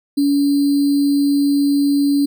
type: tone with sample-and-hold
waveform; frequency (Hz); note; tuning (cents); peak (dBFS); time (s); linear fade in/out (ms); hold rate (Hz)
sine; 283.7; C#4; +40; -12; 0.17-2.26; 10; 4410
effects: none